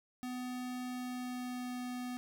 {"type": "tone with pitch glide", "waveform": "square", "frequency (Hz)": [250.3, 248.3], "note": ["B3", "B3"], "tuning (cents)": [23, 9], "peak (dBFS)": -39, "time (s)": [0.23, 2.17], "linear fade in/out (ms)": 0, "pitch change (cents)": -14, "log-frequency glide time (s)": [0.89, 1.8], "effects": []}